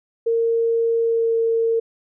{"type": "tone with pitch glide", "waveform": "sine", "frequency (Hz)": [459.8, 456.1], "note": ["A#4", "A#4"], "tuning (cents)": [-24, -38], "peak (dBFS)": -16, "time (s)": [0.26, 1.8], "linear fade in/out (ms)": 10, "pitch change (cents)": -14, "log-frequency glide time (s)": [1.01, 1.36], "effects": []}